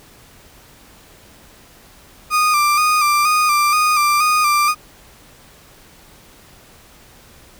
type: tone with vibrato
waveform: 35% pulse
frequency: 1208 Hz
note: D6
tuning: 48 cents sharp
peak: -11 dBFS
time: 2.3-4.75 s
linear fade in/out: 50 ms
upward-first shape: square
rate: 2.1 Hz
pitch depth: 38 cents each way
effects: pink hiss -46 dBFS RMS until 7.59 s